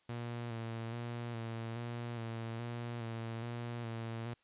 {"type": "tone with vibrato", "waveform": "sawtooth", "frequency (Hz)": 116.54, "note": "A#2", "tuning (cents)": 0, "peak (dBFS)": -35, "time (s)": [0.09, 4.34], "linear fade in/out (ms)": 5, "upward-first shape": "square", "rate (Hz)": 1.2, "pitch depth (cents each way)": 33, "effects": ["white hiss -73 dBFS RMS until 4.43 s", "resampled to 8000 Hz"]}